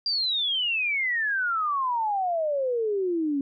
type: exponential sweep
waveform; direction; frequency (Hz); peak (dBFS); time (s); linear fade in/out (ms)
sine; down; 4800 to 271.8; -23; 0.06-3.41; 2
effects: none